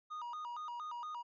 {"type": "tone with vibrato", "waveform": "triangle", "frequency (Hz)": 1086, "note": "C#6", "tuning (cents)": -36, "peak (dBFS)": -39, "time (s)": [0.1, 1.23], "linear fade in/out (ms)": 20, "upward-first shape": "square", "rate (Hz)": 4.3, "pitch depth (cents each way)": 220, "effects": ["resampled to 16000 Hz"]}